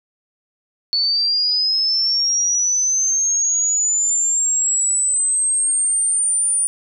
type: linear sweep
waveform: sine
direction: up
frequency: 4435 to 9397 Hz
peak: -15 dBFS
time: 0.93-6.67 s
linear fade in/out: 0 ms
effects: none